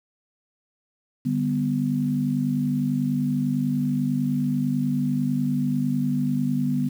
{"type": "chord", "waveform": "sine", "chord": "G major", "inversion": "second", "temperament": "equal", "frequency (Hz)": [146.83, 196, 246.9], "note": ["D3", "G3", "B3"], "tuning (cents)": [0, 0, 0], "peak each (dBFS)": [-26, -28, -23], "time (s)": [1.25, 6.89], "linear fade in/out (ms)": 10, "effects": ["8-bit"]}